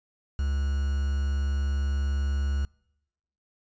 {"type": "tone with quantisation", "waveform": "triangle", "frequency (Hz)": 69.9, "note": "C#2", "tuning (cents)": 15, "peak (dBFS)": -22, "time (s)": [0.39, 2.65], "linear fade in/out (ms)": 0, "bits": 7, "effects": ["noise-tail reverb RT60 0.9 s tail -26 dB re dry", "resampled to 16000 Hz"]}